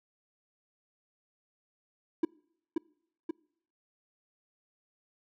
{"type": "tone with echo", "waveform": "triangle", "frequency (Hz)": 326.8, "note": "E4", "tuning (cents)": -15, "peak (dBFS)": -20, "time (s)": [2.23, 2.25], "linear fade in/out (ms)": 5, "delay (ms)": 530, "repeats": 2, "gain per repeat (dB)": -4, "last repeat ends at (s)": 3.31, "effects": ["noise-tail reverb RT60 0.7 s tail -26 dB re dry"]}